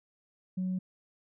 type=tone; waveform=sine; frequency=185 Hz; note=F#3; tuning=in tune; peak=-28 dBFS; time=0.57-0.79 s; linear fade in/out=10 ms; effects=tanh soft clip ceiling -26 dBFS